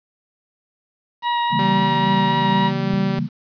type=tone with vibrato; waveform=40% pulse; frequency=953 Hz; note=A#5; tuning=38 cents sharp; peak=-17 dBFS; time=1.22-2.72 s; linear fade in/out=50 ms; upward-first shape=sine; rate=3.7 Hz; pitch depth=8 cents each way
type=chord; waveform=sine; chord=C# diminished seventh; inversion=none; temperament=equal; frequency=138.59 / 164.81 / 196 / 233.1 Hz; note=C#3 / E3 / G3 / Bb3; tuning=0 / 0 / 0 / 0 cents; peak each=-25 dBFS; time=1.5-3.29 s; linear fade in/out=50 ms
type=tone; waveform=sawtooth; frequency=193.6 Hz; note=G3; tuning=21 cents flat; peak=-18 dBFS; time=1.59-3.19 s; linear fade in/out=2 ms
type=clicks; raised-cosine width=5 ms; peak=-19 / -25 dBFS; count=2; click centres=2.937 / 3.186 s
effects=resampled to 11025 Hz + 8-bit